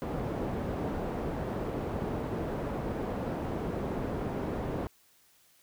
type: low-pass noise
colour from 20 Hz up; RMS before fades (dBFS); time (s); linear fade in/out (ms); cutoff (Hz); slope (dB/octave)
white; -34; 0.02-4.87; 0; 490; 12
effects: white hiss -64 dBFS RMS until 5.62 s